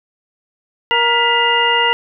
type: harmonic tone with a mistuned harmonic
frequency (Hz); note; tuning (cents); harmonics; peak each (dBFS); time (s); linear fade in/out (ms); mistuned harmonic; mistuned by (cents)
470.6; A#4; +16; 1 / 2 / 3 / 4 / 6; -21 / -16 / -22 / -18 / -16; 0.91-1.93; 0; 4; +88
effects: none